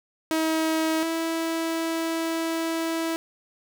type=tone pair in turn; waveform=sawtooth; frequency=319.4 / 327.6 Hz; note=D#4 / E4; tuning=+45 / -11 cents; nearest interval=unison; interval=44 cents; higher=second; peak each=-18 / -21 dBFS; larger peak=first; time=0.31-1.03 / 1.03-3.16 s; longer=second; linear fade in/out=0 ms; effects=none